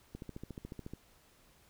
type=click train; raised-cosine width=3 ms; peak=-30 dBFS; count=12; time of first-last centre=0.15-0.936 s; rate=14 Hz; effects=pink hiss -65 dBFS RMS until 1.69 s